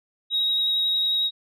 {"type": "tone with vibrato", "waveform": "sine", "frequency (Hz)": 3800, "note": "A#7", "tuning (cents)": 33, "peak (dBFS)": -19, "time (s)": [0.3, 1.31], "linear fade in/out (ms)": 50, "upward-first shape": "triangle", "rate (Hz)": 11, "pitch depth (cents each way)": 13, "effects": ["tanh soft clip ceiling -15 dBFS"]}